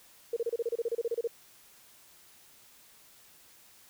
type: tone bursts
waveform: sine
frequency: 466.2 Hz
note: A#4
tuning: in tune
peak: -27 dBFS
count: 15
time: 0.33-1.275 s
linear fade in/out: 5 ms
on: 35 ms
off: 30 ms
effects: white hiss -58 dBFS RMS until 3.89 s